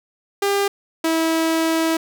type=tone pair in turn; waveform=sawtooth; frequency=400 / 324.8 Hz; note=G4 / E4; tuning=+35 / -26 cents; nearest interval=major third; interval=361 cents; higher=first; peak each=-13 dBFS; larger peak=neither; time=0.42-0.68 / 1.04-1.97 s; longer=second; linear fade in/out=5 ms; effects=none